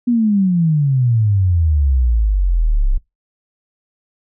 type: exponential sweep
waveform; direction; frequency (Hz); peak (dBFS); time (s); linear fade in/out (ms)
sine; down; 246.9 to 31.43; -11; 0.07-2.98; 10
effects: noise-tail reverb RT60 0.2 s tail -23 dB re dry